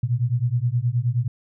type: beating tone pair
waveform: sine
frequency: 116.54 / 126.04 Hz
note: A#2 / B2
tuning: 0 / +36 cents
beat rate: 9.5 Hz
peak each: -22 dBFS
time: 0.03-1.28 s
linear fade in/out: 5 ms
effects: none